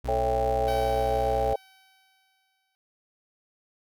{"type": "tone", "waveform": "35% pulse", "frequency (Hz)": 62, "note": "B1", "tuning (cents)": 7, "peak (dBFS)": -29, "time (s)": [0.04, 1.54], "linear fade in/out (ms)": 10}
{"type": "chord", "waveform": "sine", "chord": "A dominant seventh", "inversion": "none", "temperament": "just", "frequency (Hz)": [440, 550, 660, 792], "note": ["A4", "C#5", "E5", "G5"], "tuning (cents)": [0, -14, 2, 18], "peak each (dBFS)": [-30, -28, -31, -27], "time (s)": [0.08, 1.56], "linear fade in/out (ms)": 5}
{"type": "tone with exponential decay", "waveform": "10% pulse", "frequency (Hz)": 765, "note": "G5", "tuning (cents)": -42, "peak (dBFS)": -27, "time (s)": [0.68, 2.75], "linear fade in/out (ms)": 0, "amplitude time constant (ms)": 450}
{"effects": []}